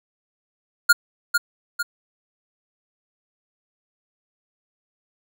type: tone with echo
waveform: square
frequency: 1423 Hz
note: F6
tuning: 32 cents sharp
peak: -10 dBFS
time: 0.89-0.93 s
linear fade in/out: 10 ms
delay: 450 ms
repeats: 2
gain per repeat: -6 dB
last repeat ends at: 1.83 s
effects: none